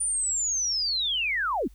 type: linear sweep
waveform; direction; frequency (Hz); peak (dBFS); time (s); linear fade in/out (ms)
sine; down; 9397 to 185; -24; 0-1.68; 10
effects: added 50 Hz sine -48 dBFS peak until 1.74 s + white hiss -65 dBFS RMS until 1.74 s